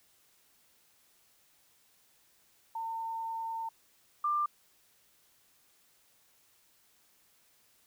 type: tone pair in turn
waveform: sine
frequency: 905 / 1190 Hz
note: A5 / D6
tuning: +48 / +22 cents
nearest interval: perfect fourth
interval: 474 cents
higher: second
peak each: -34 / -27 dBFS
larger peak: second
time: 2.75-3.69 / 4.24-4.46 s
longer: first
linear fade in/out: 5 ms
effects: white hiss -67 dBFS RMS until 7.86 s